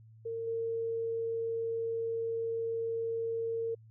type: tone with level steps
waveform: sine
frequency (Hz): 456.8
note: A#4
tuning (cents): -35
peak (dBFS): -34 / -31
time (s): 0.25-3.75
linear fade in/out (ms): 10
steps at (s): 0.47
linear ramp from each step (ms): 5
effects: added 111 Hz sine -53 dBFS peak until 3.9 s